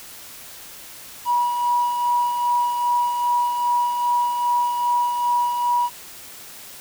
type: tone with tremolo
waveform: triangle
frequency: 967 Hz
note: B5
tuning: 37 cents flat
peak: -12 dBFS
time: 1.25-5.9 s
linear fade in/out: 50 ms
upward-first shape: sine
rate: 2.5 Hz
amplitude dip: 55%
effects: tanh soft clip ceiling -14 dBFS + white hiss -40 dBFS RMS until 6.8 s